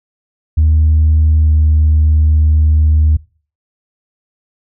sine tone with pitch glide, 77.78 to 77.02 Hz, D#2 to D#2, 0 to -17 cents, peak -5 dBFS, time 0.57-3.17 s, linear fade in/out 10 ms, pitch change -17 cents, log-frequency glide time 1.41-1.5 s, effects noise-tail reverb RT60 0.4 s tail -23 dB re dry + tanh soft clip ceiling -4 dBFS

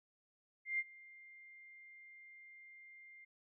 sine tone with ADSR envelope, 2100 Hz, C7, 6 cents sharp, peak -32 dBFS, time 0.65-3.25 s, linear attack 140 ms, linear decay 40 ms, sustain -23 dB, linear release 10 ms, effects none

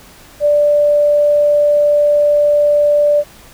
sine tone, 587.3 Hz, D5, in tune, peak -8 dBFS, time 0.4-3.24 s, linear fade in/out 50 ms, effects pink hiss -41 dBFS RMS until 3.53 s

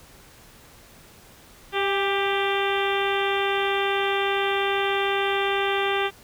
harmonic tone with a mistuned harmonic, 393.9 Hz, G4, 8 cents sharp, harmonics 1 / 2 / 3 / 4 / 5 / 6 / 7 / 8 / 9, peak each -25 / -28 / -30 / -31 / -32 / -33 / -33 / -34 / -35 dBFS, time 1.72-6.11 s, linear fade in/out 50 ms, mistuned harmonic 2, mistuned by +26 cents, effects pink hiss -50 dBFS RMS until 6.23 s

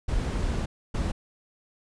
brown noise bursts at uneven times, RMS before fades -27 dBFS, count 2, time 0.08-0.66 / 0.94-1.12 s, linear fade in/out 10 ms, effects resampled to 22050 Hz

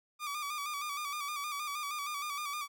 sawtooth tone with vibrato, 1174.7 Hz, D6, in tune, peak -32 dBFS, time 0.19-2.68 s, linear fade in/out 50 ms, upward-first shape square, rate 6.4 Hz, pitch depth 51 cents each way, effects none

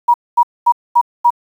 sine tone bursts, 956 Hz, A#5, 43 cents sharp, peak -6 dBFS, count 5, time 0.08-1.305 s, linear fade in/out 10 ms, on 61 ms, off 230 ms, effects 7-bit

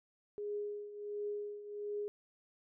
sine tone with tremolo, 413.6 Hz, G#4, 7 cents flat, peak -35 dBFS, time 0.38-2.08 s, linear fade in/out 0 ms, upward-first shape triangle, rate 1.4 Hz, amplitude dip 75%, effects none

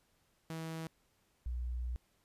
sawtooth / sine tone pair in turn, 161.9 / 60.84 Hz, E3 / B1, -31 / -25 cents, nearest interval octave + perfect fourth, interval 1694 cents, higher first, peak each -36 / -35 dBFS, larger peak second, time 0.5-0.87 / 1.46-1.96 s, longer second, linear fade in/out 0 ms, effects pink hiss -74 dBFS RMS until 2.24 s + resampled to 32000 Hz

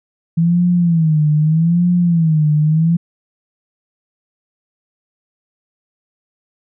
sine tone with vibrato, 163.3 Hz, E3, 16 cents flat, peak -10 dBFS, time 0.37-2.97 s, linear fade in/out 10 ms, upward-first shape sine, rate 0.81 Hz, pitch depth 140 cents each way, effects none

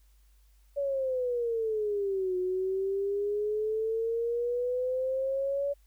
sine exponential two-way sweep, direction down then up, 570 to 363.5 to 570 Hz, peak -27 dBFS, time 0.76-5.74 s, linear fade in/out 20 ms, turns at 2.37 s, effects added 50 Hz sine -58 dBFS peak until 5.86 s + white hiss -71 dBFS RMS until 5.86 s

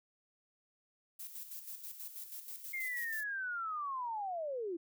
violet noise with tremolo, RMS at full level -45 dBFS, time 1.19-3.24 s, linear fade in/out 10 ms, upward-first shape square, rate 6.2 Hz, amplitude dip 55%
sine linear sweep, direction down, 2147 to 321.4 Hz, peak -36 dBFS, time 2.73-4.77 s, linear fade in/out 10 ms
effects none

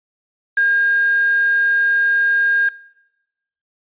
sine tone with quantisation, 1616 Hz, G#6, 48 cents flat, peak -12 dBFS, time 0.57-2.69 s, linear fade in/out 5 ms, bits 5, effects noise-tail reverb RT60 1.0 s tail -23 dB re dry + resampled to 8000 Hz

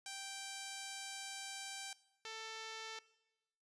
5% pulse tone pair in turn, 783 / 443.7 Hz, G5 / A4, -2 / +14 cents, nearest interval minor seventh, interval 984 cents, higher first, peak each -33 / -34 dBFS, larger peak first, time 0.06-1.93 / 2.25-2.99 s, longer first, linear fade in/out 2 ms, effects noise-tail reverb RT60 1.0 s tail -20 dB re dry + resampled to 22050 Hz

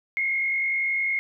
sine tone with frequency modulation, 2150 Hz, C7, 47 cents sharp, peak -22 dBFS, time 0.17-1.19 s, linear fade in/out 0 ms, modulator 50.6 Hz, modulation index 0.94, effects none

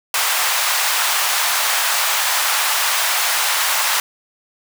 pink high-pass noise, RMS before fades -18 dBFS, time 0.14-4 s, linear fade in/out 2 ms, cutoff 820 Hz, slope 24 dB/octave, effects none

